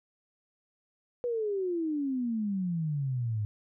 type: exponential sweep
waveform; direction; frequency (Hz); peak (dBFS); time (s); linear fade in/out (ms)
sine; down; 493.9 to 102.7; -28; 1.24-3.45; 0
effects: none